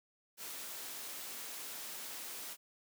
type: high-pass noise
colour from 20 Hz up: white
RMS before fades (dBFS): -45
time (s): 0.37-2.57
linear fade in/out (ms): 50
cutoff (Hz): 210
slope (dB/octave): 12
effects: none